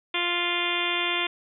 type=harmonic tone; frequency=349.2 Hz; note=F4; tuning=in tune; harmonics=1 / 2 / 3 / 4 / 5 / 6 / 7 / 8 / 9 / 10; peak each=-33 / -36 / -33 / -36 / -37 / -31 / -31 / -33 / -33 / -31 dBFS; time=0.14-1.27 s; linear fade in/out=5 ms; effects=none